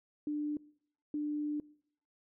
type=tone bursts at uneven times; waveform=sine; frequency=297.3 Hz; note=D4; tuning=21 cents sharp; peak=-32 dBFS; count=2; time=0.27-0.57 / 1.14-1.6 s; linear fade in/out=2 ms; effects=noise-tail reverb RT60 0.6 s tail -22 dB re dry